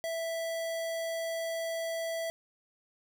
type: tone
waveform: square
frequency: 659.3 Hz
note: E5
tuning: in tune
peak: -33 dBFS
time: 0.04-2.3 s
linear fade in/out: 0 ms
effects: none